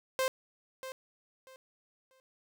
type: tone with echo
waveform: sawtooth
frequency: 523.3 Hz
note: C5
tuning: in tune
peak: -24 dBFS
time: 0.19-0.28 s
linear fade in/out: 0 ms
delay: 640 ms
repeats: 3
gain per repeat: -12 dB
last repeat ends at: 2.2 s
effects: none

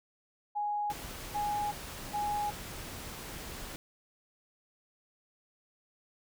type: tone bursts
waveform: sine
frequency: 830 Hz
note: G#5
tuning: 1 cent flat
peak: -30 dBFS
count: 3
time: 0.55-2.51 s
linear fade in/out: 20 ms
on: 380 ms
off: 410 ms
type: noise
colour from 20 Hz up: pink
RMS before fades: -43 dBFS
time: 0.9-3.76 s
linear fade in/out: 0 ms
effects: none

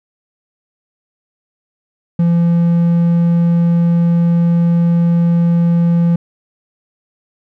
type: tone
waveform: triangle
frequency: 170.3 Hz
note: F3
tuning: 43 cents flat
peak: -7 dBFS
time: 2.19-6.16 s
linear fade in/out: 5 ms
effects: none

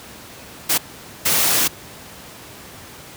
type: noise bursts at uneven times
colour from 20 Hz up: white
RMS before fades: -17 dBFS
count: 2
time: 0.69-0.78 / 1.25-1.68 s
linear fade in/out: 10 ms
effects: pink hiss -39 dBFS RMS until 3.16 s + high-pass 80 Hz 12 dB/octave

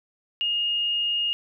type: tone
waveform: sine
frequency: 2848 Hz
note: F7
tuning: 33 cents sharp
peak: -22 dBFS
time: 0.41-1.33 s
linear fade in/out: 0 ms
effects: none

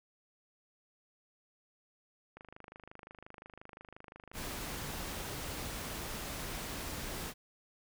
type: click train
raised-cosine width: 0.5 ms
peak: -34 dBFS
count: 77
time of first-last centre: 2.37-5.327 s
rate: 25.7 Hz
type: noise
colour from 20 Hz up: pink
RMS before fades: -41 dBFS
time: 4.33-7.34 s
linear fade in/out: 50 ms
effects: none

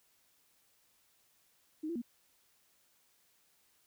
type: tone with pitch steps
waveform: sine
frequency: 310.5 / 338.6 / 238.1 Hz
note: D#4 / E4 / A#3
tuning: -3 / +46 / +37 cents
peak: -35 dBFS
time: 1.83-2.019 s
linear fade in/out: 10 ms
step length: 63 ms
effects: white hiss -71 dBFS RMS until 3.86 s

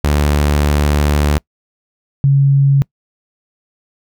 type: tone pair in turn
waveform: sawtooth / sine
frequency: 73.42 / 138.6 Hz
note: D2 / C#3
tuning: 0 / 0 cents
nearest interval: major seventh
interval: 1100 cents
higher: second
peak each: -7 dBFS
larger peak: neither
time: 0.04-1.38 / 2.24-2.82 s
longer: first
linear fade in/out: 0 ms
effects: noise-tail reverb RT60 0.1 s tail -25 dB re dry

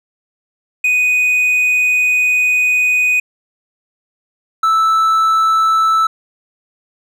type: tone pair in turn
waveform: triangle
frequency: 2489 / 1315.7 Hz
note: D#7 / E6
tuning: 0 / -4 cents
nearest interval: major seventh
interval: 1104 cents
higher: first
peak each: -9 / -8 dBFS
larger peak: second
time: 0.84-3.2 / 4.63-6.07 s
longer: first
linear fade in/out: 5 ms
effects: none

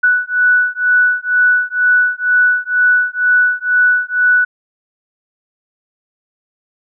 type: beating tone pair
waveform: sine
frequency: 1480 / 1482.1 Hz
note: F#6 / F#6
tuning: 0 / +2 cents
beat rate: 2.1 Hz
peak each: -13 dBFS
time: 0.03-4.45 s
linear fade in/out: 10 ms
effects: none

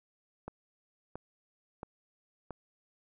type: click train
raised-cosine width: 1 ms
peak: -26 dBFS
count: 4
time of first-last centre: 0.48-2.507 s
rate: 1.48 Hz
effects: none

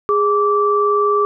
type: tone pair together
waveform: sine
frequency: 412.6 / 1164.1 Hz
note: G#4 / D6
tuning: -11 / -16 cents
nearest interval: octave + tritone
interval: 1795 cents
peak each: -15 dBFS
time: 0.09-1.25 s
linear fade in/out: 0 ms
effects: none

